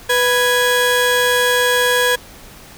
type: tone pair together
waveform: 30% pulse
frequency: 493.9 / 1661.3 Hz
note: B4 / G#6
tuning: 0 / 0 cents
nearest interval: octave + major sixth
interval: 2100 cents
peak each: -13 dBFS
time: 0.09-2.16 s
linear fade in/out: 10 ms
effects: pink hiss -40 dBFS RMS until 2.77 s